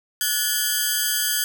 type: ring-modulated tone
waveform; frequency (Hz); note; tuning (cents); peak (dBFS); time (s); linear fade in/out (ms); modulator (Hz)
5% pulse; 1596; G6; +31; -6; 0.21-1.44; 0; 126
effects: none